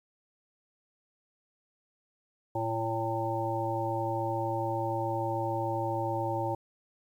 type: harmonic tone with a mistuned harmonic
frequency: 113.1 Hz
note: A2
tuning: 48 cents sharp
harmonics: 1 / 3 / 5 / 7 / 8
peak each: -35 / -35 / -35 / -35 / -35 dBFS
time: 2.55-6.55 s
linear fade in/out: 5 ms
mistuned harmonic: 5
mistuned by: -16 cents
effects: 10-bit